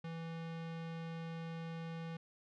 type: tone with low-pass filter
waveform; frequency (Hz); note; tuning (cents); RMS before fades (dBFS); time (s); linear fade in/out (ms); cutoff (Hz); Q
square; 164.81; E3; 0; -44; 0.04-2.17; 5; 3300; 0.99
effects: none